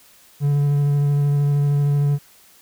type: tone with vibrato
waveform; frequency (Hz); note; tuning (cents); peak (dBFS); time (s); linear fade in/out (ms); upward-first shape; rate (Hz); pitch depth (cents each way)
triangle; 143.7; D3; -37; -13; 0.4-2.19; 50; square; 13; 10
effects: white hiss -51 dBFS RMS until 2.61 s